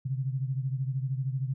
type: beating tone pair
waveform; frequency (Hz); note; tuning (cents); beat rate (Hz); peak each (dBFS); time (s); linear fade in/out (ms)
sine; 130 / 143; C3 / D3; -11 / -46; 13; -29 / -34; 0.05-1.54; 10
effects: none